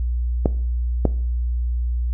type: clicks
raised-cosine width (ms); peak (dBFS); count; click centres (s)
2; -3; 2; 0.458 / 1.053
effects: noise-tail reverb RT60 0.5 s tail -18 dB re dry + added 60 Hz sine -19 dBFS peak until 2.13 s